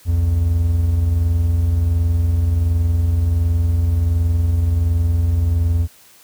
triangle tone pair together, 63.83 / 85.2 Hz, C2 / F2, -42 / -42 cents, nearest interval perfect fourth, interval 500 cents, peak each -22 / -12 dBFS, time 0.05-5.88 s, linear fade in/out 50 ms, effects white hiss -48 dBFS RMS until 6.23 s

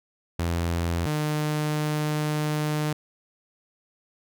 sawtooth tone pair in turn, 85 / 151.45 Hz, F2 / D#3, -46 / -46 cents, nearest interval minor seventh, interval 1000 cents, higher second, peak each -20 / -20 dBFS, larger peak neither, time 0.39-1.06 / 1.06-2.93 s, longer second, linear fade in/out 5 ms, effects none

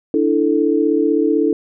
sine chord, D suspended second, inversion none, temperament equal, 293.7 / 329.6 / 440 Hz, D4 / E4 / A4, 0 / 0 / 0 cents, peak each -17 dBFS, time 0.14-1.53 s, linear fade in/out 2 ms, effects none

